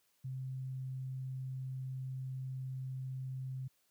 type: tone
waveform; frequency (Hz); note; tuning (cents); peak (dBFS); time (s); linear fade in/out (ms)
sine; 130.81; C3; 0; -38; 0.24-3.68; 10
effects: white hiss -75 dBFS RMS until 3.9 s + high-pass 60 Hz 12 dB/octave